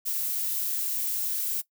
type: noise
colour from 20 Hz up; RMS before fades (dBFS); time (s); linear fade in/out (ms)
violet; -29; 0.05-1.62; 20
effects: noise-tail reverb RT60 0.1 s tail -18 dB re dry